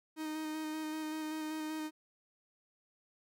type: tone with vibrato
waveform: 45% pulse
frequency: 311.1 Hz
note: D#4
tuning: in tune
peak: -37 dBFS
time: 0.16-1.91 s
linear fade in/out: 50 ms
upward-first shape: square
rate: 5.2 Hz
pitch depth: 13 cents each way
effects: none